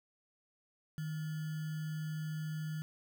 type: tone with sample-and-hold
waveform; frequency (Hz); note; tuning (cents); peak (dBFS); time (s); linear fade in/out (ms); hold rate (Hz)
sine; 155.56; D#3; 0; -36; 0.98-2.82; 0; 1575
effects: none